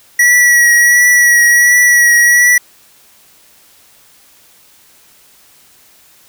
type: tone with vibrato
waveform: square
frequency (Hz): 1930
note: B6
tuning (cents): -40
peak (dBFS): -6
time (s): 0.19-2.58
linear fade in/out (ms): 5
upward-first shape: triangle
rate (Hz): 1.4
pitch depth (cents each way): 26
effects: white hiss -46 dBFS RMS until 6.28 s